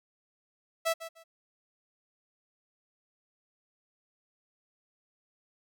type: tone with echo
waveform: sawtooth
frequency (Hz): 657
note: E5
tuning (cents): -6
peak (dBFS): -22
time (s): 0.85-0.94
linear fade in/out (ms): 20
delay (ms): 150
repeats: 2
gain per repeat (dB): -13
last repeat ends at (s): 1.24
effects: none